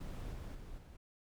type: noise with level steps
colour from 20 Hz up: brown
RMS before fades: -43 / -45 / -49 / -53 dBFS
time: 0-0.97 s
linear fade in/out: 10 ms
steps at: 0.33 / 0.55 / 0.78 s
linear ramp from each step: 2 ms
effects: none